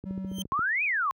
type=click train; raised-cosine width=3 ms; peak=-25 dBFS; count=9; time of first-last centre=0.04-0.592 s; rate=14.5 Hz
type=tone; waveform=triangle; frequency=190.4 Hz; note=F#3; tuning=50 cents sharp; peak=-30 dBFS; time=0.05-0.44 s; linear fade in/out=20 ms
type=tone with exponential growth; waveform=sawtooth; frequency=3136 Hz; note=G7; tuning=in tune; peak=-27 dBFS; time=0.27-0.42 s; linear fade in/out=1 ms; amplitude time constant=31 ms
type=exponential two-way sweep; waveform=sine; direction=up then down; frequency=1041 to 2577 to 1041 Hz; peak=-24 dBFS; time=0.52-1.11 s; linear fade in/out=0 ms; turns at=0.84 s
effects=high-pass 60 Hz 12 dB/octave